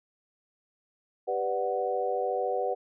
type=chord; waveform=sine; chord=G major seventh; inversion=none; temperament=equal; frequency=392 / 493.9 / 587.3 / 740 Hz; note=G4 / B4 / D5 / F#5; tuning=0 / 0 / 0 / 0 cents; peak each=-34 / -30 / -34 / -31 dBFS; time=1.27-2.75 s; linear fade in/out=20 ms; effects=none